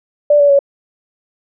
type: tone with pitch steps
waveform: sine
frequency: 587.3 / 573.6 / 560.1 Hz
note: D5 / D5 / C#5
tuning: 0 / -41 / +18 cents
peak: -6 dBFS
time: 0.3-0.591 s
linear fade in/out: 5 ms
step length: 97 ms
effects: none